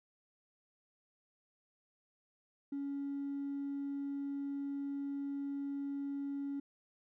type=tone with hard clipping; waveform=sine; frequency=280.2 Hz; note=C#4; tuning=19 cents sharp; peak=-37 dBFS; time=2.72-6.6 s; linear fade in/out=5 ms; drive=1 dB; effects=none